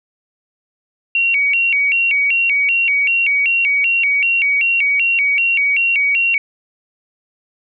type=tone with vibrato; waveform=sine; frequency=2489 Hz; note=D#7; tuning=in tune; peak=-12 dBFS; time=1.15-6.38 s; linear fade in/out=2 ms; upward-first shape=square; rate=2.6 Hz; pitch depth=170 cents each way; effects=none